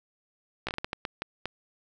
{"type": "slowing click train", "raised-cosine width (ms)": 0.3, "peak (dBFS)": -15, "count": 10, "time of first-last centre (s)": [0.67, 1.456], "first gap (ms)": 16, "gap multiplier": 1.4, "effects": ["9-bit"]}